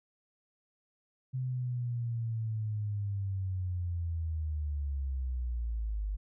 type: linear sweep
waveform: sine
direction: down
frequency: 130 to 49 Hz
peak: -31 dBFS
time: 1.33-6.17 s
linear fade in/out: 20 ms
effects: none